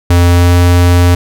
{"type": "tone with pitch glide", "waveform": "square", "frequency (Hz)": [87.31, 88.07], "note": ["F2", "F2"], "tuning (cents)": [0, 15], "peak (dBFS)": -5, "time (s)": [0.1, 1.15], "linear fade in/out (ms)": 5, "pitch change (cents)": 15, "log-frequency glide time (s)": [0.29, 0.57], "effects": []}